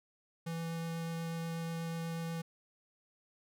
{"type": "tone with vibrato", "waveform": "square", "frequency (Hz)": 165.7, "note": "E3", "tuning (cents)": 9, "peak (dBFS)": -37, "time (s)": [0.46, 2.42], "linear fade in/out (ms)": 10, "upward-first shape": "triangle", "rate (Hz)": 8.2, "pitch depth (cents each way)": 8, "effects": []}